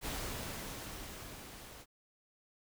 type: noise with level ramp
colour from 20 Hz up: pink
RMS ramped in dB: -39 to -52 dBFS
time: 0.01-1.86 s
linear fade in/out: 50 ms
effects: none